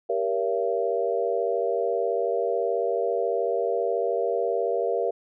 sine chord, G diminished seventh, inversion none, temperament just, 392 / 470.4 / 564.5 / 677.4 Hz, G4 / Bb4 / Db5 / Fb5, 0 / +16 / +31 / +47 cents, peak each -29 / -26 / -30 / -28 dBFS, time 0.09-5.11 s, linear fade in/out 10 ms, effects none

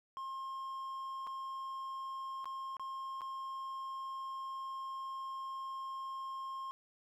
triangle tone with dropouts, 1067 Hz, C6, 34 cents sharp, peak -38 dBFS, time 0.17-6.71 s, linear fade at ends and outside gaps 0 ms, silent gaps 1.268-1.272 / 2.444-2.456 / 2.768-2.796 / 3.209-3.217 s, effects none

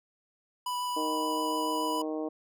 square tone with vibrato, 987.8 Hz, B5, in tune, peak -31 dBFS, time 0.66-2.02 s, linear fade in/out 5 ms, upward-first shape triangle, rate 7 Hz, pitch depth 10 cents each way
harmonic tone, 155.56 Hz, D#3, in tune, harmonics 2 / 3 / 4 / 5 / 6 / 7, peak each -33 / -36 / -38 / -44 / -49 / -49 dBFS, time 0.96-2.29 s, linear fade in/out 10 ms
effects none

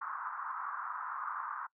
pink band-pass noise, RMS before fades -40 dBFS, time 0.01-1.67 s, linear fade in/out 10 ms, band 1000 to 1400 Hz, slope 48 dB/octave, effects noise-tail reverb RT60 0.1 s tail -22 dB re dry

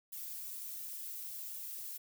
violet noise with flanger, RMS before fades -44 dBFS, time 0.12-1.98 s, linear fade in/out 10 ms, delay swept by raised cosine 1.9 to 3.9 ms, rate 1.4 Hz, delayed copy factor -0.7, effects none

